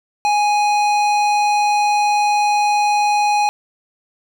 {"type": "tone with hard clipping", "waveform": "triangle", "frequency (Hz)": 830.6, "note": "G#5", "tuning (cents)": 0, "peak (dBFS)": -15, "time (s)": [0.25, 3.49], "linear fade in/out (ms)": 0, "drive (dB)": 18, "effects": []}